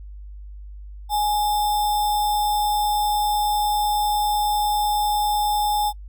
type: tone with sample-and-hold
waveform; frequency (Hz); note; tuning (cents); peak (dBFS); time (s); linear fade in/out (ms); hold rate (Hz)
sine; 834; G#5; +7; -18; 1.09-5.93; 50; 4410
effects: noise-tail reverb RT60 0.1 s tail -25 dB re dry + added 50 Hz sine -35 dBFS peak until 6.08 s